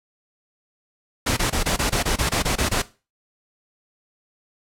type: noise bursts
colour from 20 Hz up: pink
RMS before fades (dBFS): -21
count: 12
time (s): 1.26-2.822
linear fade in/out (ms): 10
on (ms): 110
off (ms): 22
effects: noise-tail reverb RT60 0.3 s tail -17 dB re dry + low-pass 11000 Hz 12 dB/octave